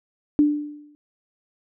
sine tone with exponential decay, 295.5 Hz, D4, 11 cents sharp, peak -11 dBFS, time 0.39-0.95 s, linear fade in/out 0 ms, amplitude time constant 120 ms, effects none

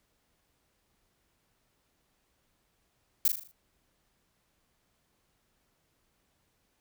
violet noise with echo, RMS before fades -23 dBFS, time 3.25-3.28 s, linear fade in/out 2 ms, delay 39 ms, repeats 6, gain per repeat -6 dB, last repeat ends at 3.514 s, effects pink hiss -74 dBFS RMS until 6.8 s

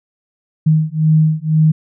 sine beating tone pair, 155.56 / 157.56 Hz, D#3 / D#3, 0 / +22 cents, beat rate 2 Hz, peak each -13 dBFS, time 0.66-1.72 s, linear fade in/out 10 ms, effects none

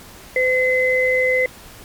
sine tone pair together, 510.5 / 2042 Hz, C5 / C7, -43 / -43 cents, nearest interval 2 octaves, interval 2400 cents, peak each -17 dBFS, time 0.36-1.46 s, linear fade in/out 2 ms, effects pink hiss -41 dBFS RMS until 1.84 s + MP3 96 kbps

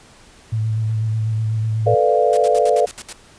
sine tone with vibrato, 110 Hz, A2, in tune, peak -17 dBFS, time 0.52-1.95 s, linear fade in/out 10 ms, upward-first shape square, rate 8.1 Hz, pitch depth 20 cents each way
sine chord, B half-diminished seventh, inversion third, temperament equal, 440 / 493.9 / 587.3 / 698.5 Hz, A4 / B4 / D5 / F5, 0 / 0 / 0 / 0 cents, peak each -18 dBFS, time 1.86-2.86 s, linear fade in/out 10 ms
white noise bursts, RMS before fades -31 dBFS, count 8, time 2.33-3.127 s, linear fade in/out 0 ms, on 41 ms, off 67 ms
effects pink hiss -47 dBFS RMS until 3.38 s + resampled to 22050 Hz

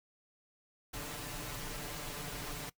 pink noise with comb filter, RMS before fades -42 dBFS, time 0.93-2.7 s, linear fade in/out 10 ms, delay 6.8 ms, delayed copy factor +0.95, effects noise-tail reverb RT60 0.1 s tail -20 dB re dry

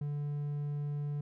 triangle tone, 145.8 Hz, D3, 12 cents flat, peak -31 dBFS, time 0.01-1.21 s, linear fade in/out 5 ms, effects none

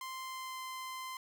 sawtooth tone with pitch glide, 1044 to 1036.8 Hz, C6 to C6, -4 to -16 cents, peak -37 dBFS, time 0.01-1.17 s, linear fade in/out 2 ms, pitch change -12 cents, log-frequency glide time 0.22-0.59 s, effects 13-bit

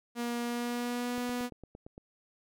sawtooth tone with pitch glide, 238.2 to 245 Hz, A#3 to B3, +38 to -14 cents, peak -28 dBFS, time 0.15-1.5 s, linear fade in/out 50 ms, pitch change +48 cents, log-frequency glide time 0.42-1.19 s
click train, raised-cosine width 2 ms, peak -33 dBFS, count 8, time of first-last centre 1.18-1.979 s, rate 8.76 Hz
effects none

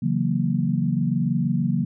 sine chord, F# dominant seventh, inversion second, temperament equal with one note detuned, 138.59 / 164.81 / 185.64 / 233.1 Hz, C#3 / E3 / F#3 / A#3, 0 / 0 / +6 / 0 cents, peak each -25 dBFS, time 0.02-1.85 s, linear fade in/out 10 ms, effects none

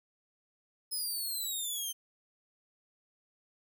10% pulse exponential sweep, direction down, 5150 to 3100 Hz, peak -27 dBFS, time 0.91-1.93 s, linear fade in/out 20 ms, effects none

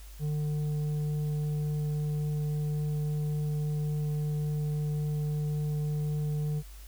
sine tone with tanh clipping, 149.7 Hz, D3, 33 cents sharp, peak -29 dBFS, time 0.19-6.63 s, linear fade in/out 50 ms, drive 6 dB, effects added 50 Hz sine -44 dBFS peak until 6.87 s + white hiss -55 dBFS RMS until 6.87 s

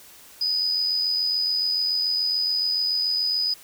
sine tone with amplitude modulation, 4978 Hz, D#8, in tune, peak -19 dBFS, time 0.41-3.54 s, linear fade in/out 5 ms, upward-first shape sine, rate 87 Hz, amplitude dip 40%, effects white hiss -48 dBFS RMS until 3.63 s

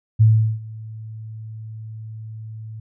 sine tone with ADSR envelope, 110 Hz, A2, in tune, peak -8 dBFS, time 0.19-2.8 s, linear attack 22 ms, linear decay 380 ms, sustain -23 dB, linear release 5 ms, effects none

